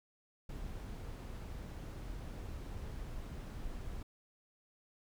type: noise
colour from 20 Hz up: brown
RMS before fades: -44 dBFS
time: 0.49-4.03 s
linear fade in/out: 5 ms
effects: none